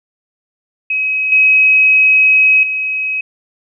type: tone with level steps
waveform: sine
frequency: 2545 Hz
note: D#7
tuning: 39 cents sharp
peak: -13 / -6 / -15 dBFS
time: 0.9-3.21 s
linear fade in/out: 5 ms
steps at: 1.32 / 2.63 s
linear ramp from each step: 2 ms
effects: none